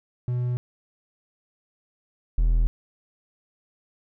triangle tone pair in turn, 123.2 / 41.11 Hz, B2 / E1, -4 / -4 cents, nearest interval octave + perfect fifth, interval 1900 cents, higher first, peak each -21 / -15 dBFS, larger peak second, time 0.28-0.57 / 2.38-2.67 s, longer neither, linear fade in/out 0 ms, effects none

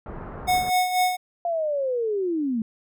pink low-pass noise, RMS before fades -36 dBFS, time 0.06-0.7 s, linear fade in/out 2 ms, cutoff 1400 Hz, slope 24 dB/octave
square tone with tremolo, 732 Hz, F#5, 19 cents flat, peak -18 dBFS, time 0.47-1.17 s, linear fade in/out 20 ms, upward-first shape sine, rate 4.1 Hz, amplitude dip 60%
sine linear sweep, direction down, 698.5 to 213.2 Hz, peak -22 dBFS, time 1.45-2.62 s, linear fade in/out 2 ms
effects none

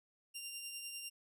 15% pulse tone with tremolo, 2784 Hz, F7, 6 cents flat, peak -35 dBFS, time 0.34-1.1 s, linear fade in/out 20 ms, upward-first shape triangle, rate 10 Hz, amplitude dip 40%, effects none

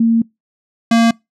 sine / square tone pair in turn, 228.7 / 230 Hz, A#3 / A#3, -33 / -23 cents, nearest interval unison, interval 10 cents, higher second, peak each -9 dBFS, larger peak neither, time 0-0.22 / 0.91-1.11 s, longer first, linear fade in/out 5 ms, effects noise-tail reverb RT60 0.2 s tail -25 dB re dry + low-pass 7000 Hz 12 dB/octave

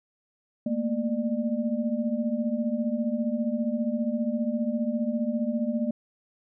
sine tone cluster, 220.6 / 235.5 / 597 Hz, A3 / A#3 / D5, +5 / +18 / +28 cents, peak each -29 / -27 / -33 dBFS, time 0.66-5.91 s, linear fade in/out 5 ms, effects none

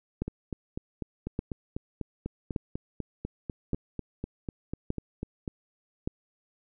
two click trains, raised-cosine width 3 ms, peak -16 / -20 dBFS, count 6 / 22, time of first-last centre 0.22-6.075 / 0.28-5.478 s, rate 0.854 / 4.04 Hz, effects none

